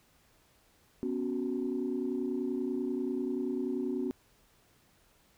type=chord; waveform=sine; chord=B suspended second; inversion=none; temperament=equal; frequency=246.9 / 277.2 / 370 Hz; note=B3 / C#4 / F#4; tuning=0 / 0 / 0 cents; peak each=-34 dBFS; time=1.03-4.11 s; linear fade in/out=0 ms; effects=tanh soft clip ceiling -23 dBFS + pink hiss -66 dBFS RMS until 5.37 s